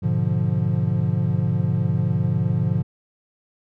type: chord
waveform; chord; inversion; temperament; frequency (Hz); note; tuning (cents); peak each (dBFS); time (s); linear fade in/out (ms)
triangle; G# diminished seventh; none; equal; 103.83 / 123.47 / 146.83 / 174.61; G#2 / B2 / D3 / F3; 0 / 0 / 0 / 0; -22; 0.02-2.83; 20
effects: none